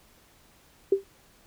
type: tone with exponential decay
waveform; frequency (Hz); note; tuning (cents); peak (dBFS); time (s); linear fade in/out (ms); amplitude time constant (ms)
sine; 392; G4; 0; -14; 0.92-1.04; 5; 25
effects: pink hiss -59 dBFS RMS until 1.46 s